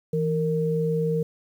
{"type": "tone pair together", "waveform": "sine", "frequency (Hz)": [163.1, 461.3], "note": ["E3", "A#4"], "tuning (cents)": [-18, -18], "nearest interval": "octave + tritone", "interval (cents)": 1800, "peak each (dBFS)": -24, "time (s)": [0.13, 1.23], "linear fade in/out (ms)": 5, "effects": ["9-bit"]}